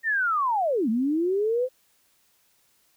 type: linear two-way sweep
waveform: sine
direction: down then up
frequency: 1864.7 to 211.9 to 522 Hz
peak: -21 dBFS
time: 0.03-1.69 s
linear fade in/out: 50 ms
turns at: 0.89 s
effects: white hiss -65 dBFS RMS until 2.96 s